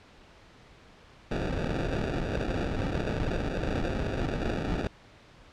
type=noise with sample-and-hold; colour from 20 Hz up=pink; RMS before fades=-30 dBFS; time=1.31-4.87 s; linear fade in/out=0 ms; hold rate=1050 Hz; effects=pink hiss -54 dBFS RMS until 5.52 s + low-pass 4000 Hz 12 dB/octave